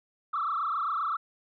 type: tone with frequency modulation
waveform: sine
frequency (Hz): 1240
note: D#6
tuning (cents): -6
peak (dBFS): -26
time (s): 0.33-1.17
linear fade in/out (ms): 10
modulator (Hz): 27.6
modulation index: 4.1
effects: tanh soft clip ceiling -22 dBFS